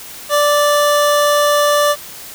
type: tone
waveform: 25% pulse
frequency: 586 Hz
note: D5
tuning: 4 cents flat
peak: -7 dBFS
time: 0.29-1.96 s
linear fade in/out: 50 ms
effects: white hiss -33 dBFS RMS until 2.34 s